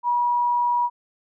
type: tone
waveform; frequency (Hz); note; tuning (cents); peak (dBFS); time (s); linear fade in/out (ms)
sine; 965; B5; -40; -18; 0.03-0.9; 50
effects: none